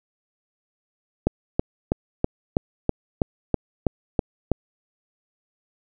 click train, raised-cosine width 2 ms, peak -5 dBFS, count 11, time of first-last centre 1.27-4.517 s, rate 3.08 Hz, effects none

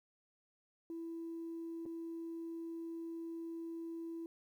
sine tone with dropouts, 331.7 Hz, E4, 11 cents sharp, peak -40 dBFS, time 0.9-4.26 s, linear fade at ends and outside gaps 1 ms, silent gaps 1.855-1.861 s, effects tanh soft clip ceiling -38 dBFS + 12-bit

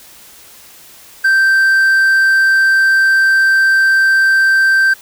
triangle tone, 1564 Hz, G6, 4 cents flat, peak -6 dBFS, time 1.24-4.94 s, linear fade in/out 10 ms, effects white hiss -40 dBFS RMS until 5.01 s

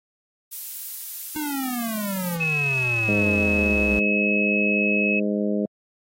violet noise, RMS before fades -32 dBFS, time 0.51-2.37 s, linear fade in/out 20 ms
square exponential sweep, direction down, 311.1 to 62.4 Hz, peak -27 dBFS, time 1.36-3.99 s, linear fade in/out 0 ms
sine tone, 2572 Hz, E7, 43 cents flat, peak -21 dBFS, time 2.4-5.2 s, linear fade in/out 10 ms
harmonic tone, 103.5 Hz, G#2, 5 cents flat, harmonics 2 / 3 / 4 / 5 / 6, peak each -23 / -29 / -29 / -30 / -31 dBFS, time 3.08-5.66 s, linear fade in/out 5 ms
effects AAC 48 kbps

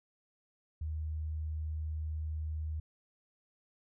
sine tone, 77.78 Hz, D#2, in tune, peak -34 dBFS, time 0.81-2.8 s, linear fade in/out 5 ms, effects none

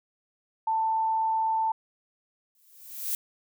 sine tone, 888 Hz, A5, 16 cents sharp, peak -23 dBFS, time 0.67-1.72 s, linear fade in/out 5 ms
violet noise with exponential growth, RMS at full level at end -27 dBFS, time 2.55-3.15 s, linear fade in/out 1 ms, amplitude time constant 130 ms
effects none

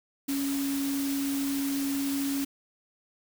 sine tone in noise, 277.2 Hz, C#4, in tune, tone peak -27 dBFS, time 0.28-2.45 s, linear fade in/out 10 ms, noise white, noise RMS -37 dBFS, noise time 0.28-2.45 s, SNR +7 dB, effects none

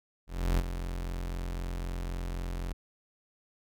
40% pulse tone with ADSR envelope, 43.9 Hz, F1, 10 cents sharp, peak -22 dBFS, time 0.27-2.73 s, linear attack 310 ms, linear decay 40 ms, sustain -10 dB, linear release 5 ms, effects none

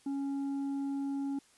triangle tone with tanh clipping, 277.2 Hz, C#4, in tune, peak -33 dBFS, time 0.06-1.39 s, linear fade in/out 5 ms, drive 9 dB, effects white hiss -64 dBFS RMS until 1.57 s + resampled to 24000 Hz

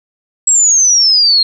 sine exponential sweep, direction down, 7780 to 4186 Hz, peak -6 dBFS, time 0.47-1.43 s, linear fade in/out 5 ms, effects none

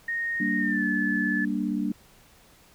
sine tone with pitch glide, 1856 to 1731.7 Hz, A#6 to A6, -8 to -28 cents, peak -26 dBFS, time 0.08-1.45 s, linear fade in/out 5 ms, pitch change -120 cents, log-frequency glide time 0.58-0.84 s
sine chord, G minor, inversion none, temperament equal, 196 / 233.1 / 293.7 Hz, G3 / Bb3 / D4, 0 / 0 / 0 cents, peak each -29 dBFS, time 0.4-1.92 s, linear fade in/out 5 ms
effects pink hiss -56 dBFS RMS until 2.74 s

